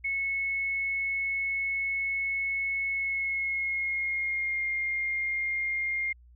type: tone with pitch glide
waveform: sine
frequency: 2196 to 2121 Hz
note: C#7 to C7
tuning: -17 to +23 cents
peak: -27 dBFS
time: 0.04-6.13 s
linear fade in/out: 10 ms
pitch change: -60 cents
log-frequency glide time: 2.89-4.64 s
effects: added 60 Hz sine -52 dBFS peak until 6.35 s